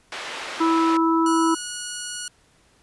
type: band-pass noise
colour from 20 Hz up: white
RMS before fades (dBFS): -33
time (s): 0.12-0.97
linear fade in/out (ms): 2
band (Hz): 390 to 2900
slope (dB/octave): 12
type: harmonic tone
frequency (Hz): 327.5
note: E4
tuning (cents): -11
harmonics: 1 / 3 / 4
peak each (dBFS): -18 / -23 / -24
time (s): 0.6-1.55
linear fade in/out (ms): 10
type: tone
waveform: 5% pulse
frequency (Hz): 1455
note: F#6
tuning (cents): -29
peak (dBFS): -17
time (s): 1.26-2.28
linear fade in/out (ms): 2
effects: pink hiss -59 dBFS RMS until 2.82 s + resampled to 24000 Hz